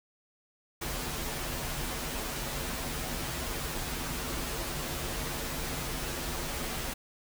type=noise with comb filter; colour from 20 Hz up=pink; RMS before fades=-35 dBFS; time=0.81-6.94 s; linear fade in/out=10 ms; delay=10 ms; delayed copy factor=-0.7; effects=none